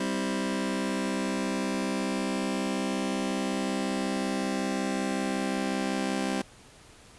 sawtooth chord, C major, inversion second, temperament just, 196.22 / 261.6 / 327 Hz, G3 / C4 / E4, +2 / 0 / -14 cents, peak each -27 / -27 / -31 dBFS, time 0-6.42 s, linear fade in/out 5 ms, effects pink hiss -53 dBFS RMS until 7.18 s + resampled to 24000 Hz

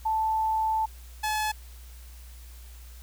sine / sawtooth tone pair in turn, 879 / 856.9 Hz, A5 / A5, -2 / -46 cents, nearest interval unison, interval 44 cents, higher first, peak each -23 / -22 dBFS, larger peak second, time 0.05-0.86 / 1.23-1.52 s, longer first, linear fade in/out 10 ms, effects added 60 Hz sine -43 dBFS peak until 3.02 s + white hiss -54 dBFS RMS until 3.02 s

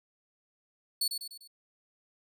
sawtooth tone with echo, 4424 Hz, C#8, 4 cents flat, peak -24 dBFS, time 1.01-1.08 s, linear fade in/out 5 ms, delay 99 ms, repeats 4, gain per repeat -6 dB, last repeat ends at 1.476 s, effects none

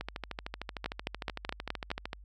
two click trains, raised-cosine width 0.3 ms, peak -16 / -20 dBFS, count 6 / 29, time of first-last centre 0.86-1.915 / 0.01-2.131 s, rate 4.74 / 13.2 Hz, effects added 50 Hz sine -49 dBFS peak until 2.24 s

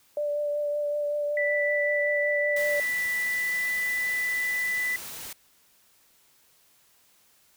sine tone with vibrato, 587.3 Hz, D5, in tune, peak -25 dBFS, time 0.17-2.8 s, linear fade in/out 2 ms, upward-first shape triangle, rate 5.3 Hz, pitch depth 17 cents each way
sine tone with pitch glide, 1975.5 to 1988.1 Hz, B6 to B6, 0 to +11 cents, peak -25 dBFS, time 1.37-4.96 s, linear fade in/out 2 ms, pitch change +11 cents, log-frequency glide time 3.18-3.58 s
white noise, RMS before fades -39 dBFS, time 2.56-5.33 s, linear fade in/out 5 ms
effects white hiss -62 dBFS RMS until 7.56 s

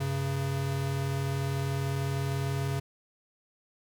square tone pair together, 96.8 / 136.9 Hz, G2 / C#3, -21 / -21 cents, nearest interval tritone, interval 600 cents, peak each -35 / -30 dBFS, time 0-2.8 s, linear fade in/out 10 ms, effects none

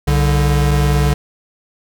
square tone pair together, 64.7 / 144.99 Hz, C2 / D3, -19 / -22 cents, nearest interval octave + major second, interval 1397 cents, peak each -15 dBFS, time 0.07-1.14 s, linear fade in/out 10 ms, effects none

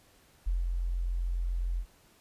sine tone with ADSR envelope, 43.65 Hz, F1, in tune, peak -25 dBFS, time 0.46-1.86 s, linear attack 16 ms, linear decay 170 ms, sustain -3 dB, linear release 77 ms, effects pink hiss -62 dBFS RMS until 2.2 s + resampled to 32000 Hz

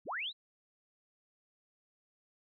sine linear sweep, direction up, 69.3 to 4092 Hz, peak -35 dBFS, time 0.05-0.33 s, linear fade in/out 50 ms, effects none

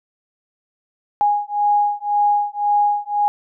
sine beating tone pair, 824 / 825.9 Hz, G#5 / G#5, -14 / -10 cents, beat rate 1.9 Hz, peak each -18 dBFS, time 1.21-3.28 s, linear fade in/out 0 ms, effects none

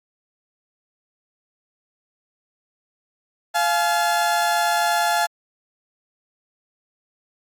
30% pulse tone pair together, 695 / 851.7 Hz, F5 / G#5, -9 / +43 cents, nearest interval major third, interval 352 cents, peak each -18 dBFS, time 3.54-5.27 s, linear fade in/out 20 ms, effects AAC 64 kbps

